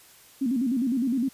sine tone with vibrato, 251.2 Hz, B3, 30 cents sharp, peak -22 dBFS, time 0.41-1.29 s, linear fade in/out 10 ms, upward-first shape square, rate 9.8 Hz, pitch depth 130 cents each way, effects white hiss -53 dBFS RMS until 1.33 s + resampled to 32000 Hz

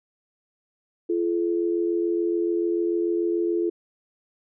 sine tone pair together, 342.7 / 429.6 Hz, F4 / A4, -33 / -41 cents, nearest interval major third, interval 392 cents, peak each -22 / -27 dBFS, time 1.09-3.7 s, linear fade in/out 10 ms, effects none

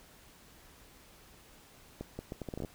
accelerating click train, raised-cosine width 2 ms, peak -25 dBFS, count 11, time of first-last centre 2.01-2.648 s, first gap 180 ms, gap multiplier 0.73, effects pink hiss -58 dBFS RMS until 2.74 s

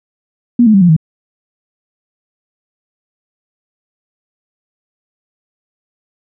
sine tone with pitch steps, 240 / 216.3 / 194.94 / 175.69 / 158.34 Hz, B3 / A3 / G3 / F3 / D#3, -49 / -29 / -9 / +11 / +31 cents, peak -4 dBFS, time 0.59-0.965 s, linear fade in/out 5 ms, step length 75 ms, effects none

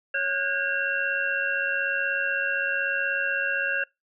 sine tone cluster, 555 / 1448 / 1529 / 1625 / 2729 Hz, C#5 / F#6 / G6 / G#6 / F7, +2 / -38 / -44 / -38 / -41 cents, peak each -34 / -31 / -33 / -26 / -31 dBFS, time 0.14-3.84 s, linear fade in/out 5 ms, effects noise-tail reverb RT60 0.2 s tail -24 dB re dry

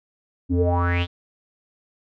square tone with low-pass filter sweep, 87.4 Hz, F2, 2 cents sharp, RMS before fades -20 dBFS, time 0.49-1.07 s, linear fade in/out 50 ms, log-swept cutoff 260 to 3700 Hz, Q 7.6, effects none

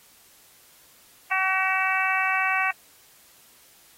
harmonic tone, 379.1 Hz, F#4, 42 cents sharp, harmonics 2 / 3 / 4 / 5 / 6 / 7, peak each -28 / -28 / -28 / -28 / -28 / -28 dBFS, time 1.31-2.71 s, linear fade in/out 5 ms, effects white hiss -55 dBFS RMS until 3.97 s + AAC 48 kbps

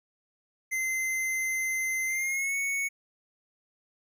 square tone with pitch glide, 2069 to 2217 Hz, C7 to C#7, -20 to 0 cents, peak -28 dBFS, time 0.71-2.89 s, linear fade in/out 20 ms, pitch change +120 cents, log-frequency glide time 2.06-2.56 s, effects none

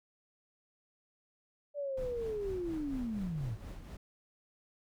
sine linear sweep, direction down, 587.3 to 96.5 Hz, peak -34 dBFS, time 1.74-3.58 s, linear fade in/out 50 ms
brown noise with tremolo, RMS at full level -43 dBFS, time 1.97-3.97 s, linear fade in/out 5 ms, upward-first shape triangle, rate 4.2 Hz, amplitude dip 55%
effects none

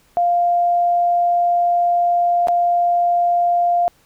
sine tone with dropouts, 698.5 Hz, F5, in tune, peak -13 dBFS, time 0.17-3.88 s, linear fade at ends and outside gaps 0 ms, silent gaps 2.472-2.484 s, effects pink hiss -56 dBFS RMS until 4.05 s

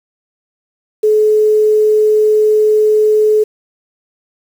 sine tone with quantisation, 428.1 Hz, A4, 47 cents flat, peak -7 dBFS, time 1.03-3.44 s, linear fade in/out 10 ms, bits 6, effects none

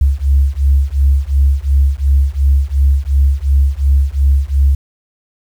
sine beating tone pair, 67.7 / 70.5 Hz, C#2 / C#2, -40 / +30 cents, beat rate 2.8 Hz, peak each -11 dBFS, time 0.01-4.75 s, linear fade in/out 5 ms, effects tanh soft clip ceiling -2 dBFS + 7-bit

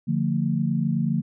sine chord, D minor, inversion none, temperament equal with one note detuned, 146.83 / 174.61 / 225.8 Hz, D3 / F3 / A3, 0 / 0 / +45 cents, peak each -25 dBFS, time 0.07-1.22 s, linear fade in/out 20 ms, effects none

